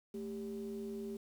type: ring-modulated tone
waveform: triangle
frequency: 87.31 Hz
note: F2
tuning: in tune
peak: -34 dBFS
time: 0.14-1.17 s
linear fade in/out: 5 ms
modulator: 308 Hz
effects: tanh soft clip ceiling -31 dBFS + 10-bit